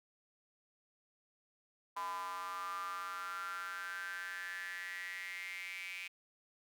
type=tone with high-pass filter sweep; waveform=square; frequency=91.7 Hz; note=F#2; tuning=15 cents flat; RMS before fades=-43 dBFS; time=1.96-6.08 s; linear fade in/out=10 ms; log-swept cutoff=1000 to 2400 Hz; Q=8.7; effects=none